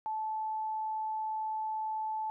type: tone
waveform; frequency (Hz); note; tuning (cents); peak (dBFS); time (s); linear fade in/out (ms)
sine; 871; A5; -18; -32; 0.06-2.3; 0
effects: none